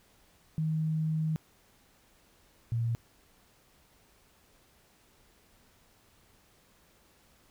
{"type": "tone pair in turn", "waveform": "sine", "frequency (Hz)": [157.5, 116.1], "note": ["D#3", "A#2"], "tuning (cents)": [21, -7], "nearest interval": "perfect fourth", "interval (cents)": 528, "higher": "first", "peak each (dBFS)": -27, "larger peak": "neither", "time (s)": [[0.58, 1.36], [2.72, 2.95]], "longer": "first", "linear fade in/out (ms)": 0, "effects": ["pink hiss -64 dBFS RMS until 7.5 s"]}